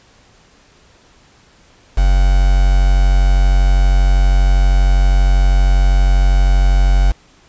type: tone with quantisation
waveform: triangle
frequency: 46.28 Hz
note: F#1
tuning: 1 cent sharp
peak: -6 dBFS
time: 1.97-7.12 s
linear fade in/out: 10 ms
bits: 4
effects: pink hiss -49 dBFS RMS until 7.48 s + resampled to 16000 Hz